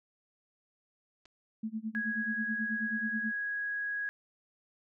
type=clicks; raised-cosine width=0.2 ms; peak=-39 / -40 dBFS; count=2; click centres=1.255 / 1.258 s
type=tone with tremolo; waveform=sine; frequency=220 Hz; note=A3; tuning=in tune; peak=-31 dBFS; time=1.63-3.32 s; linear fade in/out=5 ms; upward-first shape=sine; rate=9.3 Hz; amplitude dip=95%
type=tone; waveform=sine; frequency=1658 Hz; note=G#6; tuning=3 cents flat; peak=-32 dBFS; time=1.95-4.09 s; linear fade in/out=0 ms
effects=none